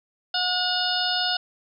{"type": "harmonic tone", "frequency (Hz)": 725, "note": "F#5", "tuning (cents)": -35, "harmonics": [1, 2, 4, 5, 6, 7], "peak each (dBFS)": [-29, -29, -29, -29, -29, -29], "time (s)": [0.34, 1.37], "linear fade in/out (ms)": 5, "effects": []}